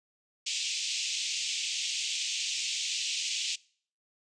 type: band-pass noise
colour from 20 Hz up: pink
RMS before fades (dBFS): -33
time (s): 0.46-3.56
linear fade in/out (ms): 10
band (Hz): 2500 to 7600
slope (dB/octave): 48
effects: noise-tail reverb RT60 0.5 s tail -23 dB re dry + resampled to 22050 Hz